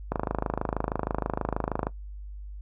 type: click train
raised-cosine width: 1 ms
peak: -12 dBFS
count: 47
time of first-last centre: 0.12-1.869 s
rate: 26.3 Hz
effects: noise-tail reverb RT60 0.1 s tail -17 dB re dry + added 50 Hz sine -37 dBFS peak until 2.61 s